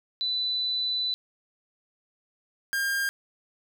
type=tone pair in turn; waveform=sine / 45% pulse; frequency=3989 / 1606.5 Hz; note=B7 / G6; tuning=+17 / +42 cents; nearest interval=octave + major third; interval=1575 cents; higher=first; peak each=-25 dBFS; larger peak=neither; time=0.21-1.14 / 2.73-3.09 s; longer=first; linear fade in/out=0 ms; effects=none